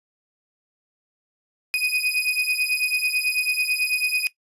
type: beating tone pair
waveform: 35% pulse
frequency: 2489 / 2498.1 Hz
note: D#7 / D#7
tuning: 0 / +6 cents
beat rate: 9.1 Hz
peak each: -22 dBFS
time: 1.74-4.27 s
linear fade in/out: 0 ms
effects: noise-tail reverb RT60 0.1 s tail -17 dB re dry + resampled to 32000 Hz